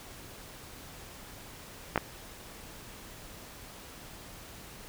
clicks, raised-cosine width 0.5 ms, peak -11 dBFS, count 2, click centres 1.959 / 1.977 s, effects pink hiss -48 dBFS RMS until 4.88 s

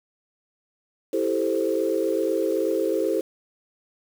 sine chord, A minor seventh, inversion second, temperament equal, 329.6 / 392 / 440 / 523.3 Hz, E4 / G4 / A4 / C5, 0 / 0 / 0 / 0 cents, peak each -26 dBFS, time 1.13-3.21 s, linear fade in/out 5 ms, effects tanh soft clip ceiling -10 dBFS + 7-bit

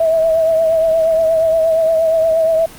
sine tone with vibrato, 648 Hz, E5, 30 cents flat, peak -10 dBFS, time 0-2.66 s, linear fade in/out 5 ms, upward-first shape triangle, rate 8.5 Hz, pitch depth 43 cents each way, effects pink hiss -36 dBFS RMS until 2.78 s + Opus 32 kbps

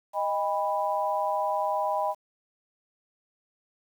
sine chord, Eb augmented, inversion none, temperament equal with one note detuned, 622.3 / 803.7 / 987.8 Hz, Eb5 / G5 / B5, 0 / +43 / 0 cents, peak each -29 dBFS, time 0.13-2.15 s, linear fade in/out 50 ms, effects 9-bit

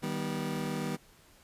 30% pulse chord, Eb augmented, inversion none, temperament just, 155.56 / 194.45 / 243.1 Hz, Eb3 / G3 / B3, 0 / -14 / -27 cents, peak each -34 dBFS, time 0.02-0.97 s, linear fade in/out 20 ms, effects pink hiss -60 dBFS RMS until 1.43 s + resampled to 32000 Hz

